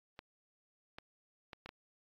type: clicks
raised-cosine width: 0.3 ms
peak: -30 dBFS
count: 5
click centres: 0.191 / 0.985 / 1.532 / 1.66 / 1.691 s
effects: AAC 32 kbps